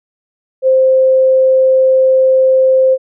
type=tone; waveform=sine; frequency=523.3 Hz; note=C5; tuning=in tune; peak=-6 dBFS; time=0.62-2.98 s; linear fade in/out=50 ms; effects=none